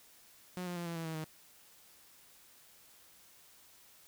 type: tone with pitch steps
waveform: sawtooth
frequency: 180.9 / 176.67 / 172.53 / 168.49 / 164.55 / 160.7 / 156.94 Hz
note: F#3 / F3 / F3 / E3 / E3 / E3 / D#3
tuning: -39 / +20 / -21 / +38 / -3 / -44 / +15 cents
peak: -34 dBFS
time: 0.57-1.242 s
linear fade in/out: 0 ms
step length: 96 ms
effects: white hiss -61 dBFS RMS until 4.07 s